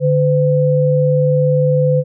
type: tone pair together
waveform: sine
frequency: 147.07 / 508 Hz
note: D3 / B4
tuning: +3 / +49 cents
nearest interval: octave + major sixth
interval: 2146 cents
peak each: -13 dBFS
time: 0-2.04 s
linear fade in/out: 50 ms
effects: none